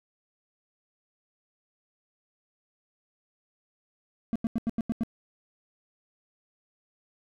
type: tone bursts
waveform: triangle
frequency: 228.1 Hz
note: A#3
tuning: 37 cents flat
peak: -22 dBFS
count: 7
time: 4.33-5.034 s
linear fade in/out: 0 ms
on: 26 ms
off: 87 ms
effects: none